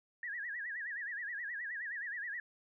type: tone with vibrato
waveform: sine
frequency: 1783 Hz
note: A6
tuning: 22 cents sharp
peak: -38 dBFS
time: 0.23-2.4 s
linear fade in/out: 2 ms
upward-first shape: sine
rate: 9.5 Hz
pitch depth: 170 cents each way
effects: none